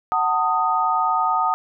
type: chord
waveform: sine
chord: D# diminished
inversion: first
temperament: just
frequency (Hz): 746.7 / 896 / 1244.5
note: F#5 / A5 / D#6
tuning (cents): +16 / +31 / 0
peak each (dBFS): -23 / -22 / -20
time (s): 0.12-1.54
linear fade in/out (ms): 0
effects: none